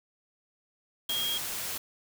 sine tone in noise, 3255 Hz, G#7, 36 cents flat, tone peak -29 dBFS, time 1.09-1.38 s, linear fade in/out 5 ms, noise white, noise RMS -35 dBFS, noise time 1.09-1.78 s, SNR +3 dB, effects none

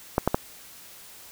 clicks, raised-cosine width 1 ms, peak -6 dBFS, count 3, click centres 0.181 / 0.276 / 0.345 s, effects white hiss -47 dBFS RMS until 1.31 s

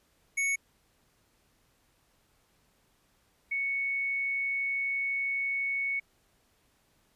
square / sine tone pair in turn, 2217 / 2217 Hz, C#7 / C#7, 0 / 0 cents, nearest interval unison, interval 0 cents, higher neither, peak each -27 / -28 dBFS, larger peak first, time 0.37-0.56 / 3.51-6 s, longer second, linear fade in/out 10 ms, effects pink hiss -69 dBFS RMS until 7.15 s + resampled to 32000 Hz

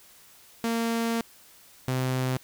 sawtooth tone pair in turn, 230 / 129.08 Hz, A#3 / C3, -23 / -23 cents, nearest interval minor seventh, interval 1000 cents, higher first, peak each -21 dBFS, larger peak neither, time 0.64-1.21 / 1.88-2.37 s, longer first, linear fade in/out 0 ms, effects white hiss -54 dBFS RMS until 2.43 s

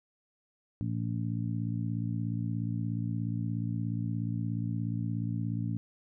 harmonic tone, 56.9 Hz, A#1, 41 cents flat, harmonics 2 / 3 / 4 / 5, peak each -32 / -36 / -38 / -40 dBFS, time 0.81-5.77 s, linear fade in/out 0 ms, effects none

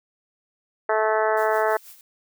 harmonic tone, 217.5 Hz, A3, 20 cents flat, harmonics 2 / 3 / 4 / 5 / 6 / 7 / 8 / 9, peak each -24 / -23 / -25 / -30 / -29 / -31 / -31 / -36 dBFS, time 0.89-1.77 s, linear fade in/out 5 ms
blue noise with tremolo, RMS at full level -43 dBFS, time 1.37-2.01 s, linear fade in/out 2 ms, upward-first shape sine, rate 6.2 Hz, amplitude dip 65%
effects none

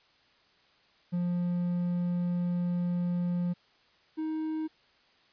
triangle tone pair in turn, 175.9 / 314.3 Hz, F3 / D#4, +13 / +18 cents, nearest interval minor seventh, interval 1005 cents, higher second, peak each -25 / -28 dBFS, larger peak first, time 1.12-3.54 / 4.17-4.68 s, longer first, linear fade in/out 20 ms, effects white hiss -64 dBFS RMS until 5.32 s + resampled to 11025 Hz

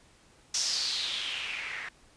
blue noise with low-pass filter sweep, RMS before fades -33 dBFS, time 0.54-1.89 s, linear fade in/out 5 ms, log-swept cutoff 5900 to 1800 Hz, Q 4.4, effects pink hiss -60 dBFS RMS until 2.16 s + resampled to 22050 Hz

